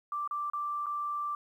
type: tone with dropouts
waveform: sine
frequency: 1174.7 Hz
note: D6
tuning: in tune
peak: -31 dBFS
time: 0.12-1.35 s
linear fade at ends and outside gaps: 2 ms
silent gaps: 0.276-0.31 / 0.5-0.534 / 0.86-0.866 s
effects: 11-bit